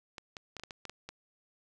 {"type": "clicks", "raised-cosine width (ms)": 0.2, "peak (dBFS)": -25, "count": 9, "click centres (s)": [0.182, 0.368, 0.567, 0.597, 0.636, 0.708, 0.853, 0.896, 1.09], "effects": []}